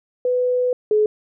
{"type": "tone pair in turn", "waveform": "sine", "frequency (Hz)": [498.3, 425.4], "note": ["B4", "G#4"], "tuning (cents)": [15, 42], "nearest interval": "minor third", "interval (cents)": 273, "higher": "first", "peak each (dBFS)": [-16, -13], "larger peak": "second", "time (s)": [[0.25, 0.73], [0.91, 1.06]], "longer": "first", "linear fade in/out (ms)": 2, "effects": []}